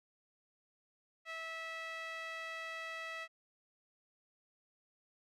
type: tone with band-pass filter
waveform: sawtooth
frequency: 652 Hz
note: E5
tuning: 19 cents flat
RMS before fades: -44 dBFS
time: 1.25-3.28 s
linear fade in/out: 50 ms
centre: 2100 Hz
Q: 2
effects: none